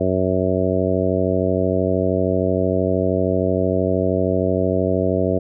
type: harmonic tone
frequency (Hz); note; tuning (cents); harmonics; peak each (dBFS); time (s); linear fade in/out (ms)
93; F#2; +9; 1 / 2 / 3 / 4 / 5 / 6 / 7; -24 / -24 / -24 / -24 / -24 / -24 / -24; 0-5.39; 10
effects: none